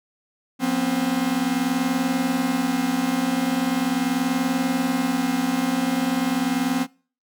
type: tone cluster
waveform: 45% pulse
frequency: 176.8 / 245.2 / 265.6 Hz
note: F3 / B3 / C4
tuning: +22 / -12 / +26 cents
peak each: -31 / -24 / -23 dBFS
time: 0.59-6.87 s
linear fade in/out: 50 ms
effects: noise-tail reverb RT60 0.4 s tail -24 dB re dry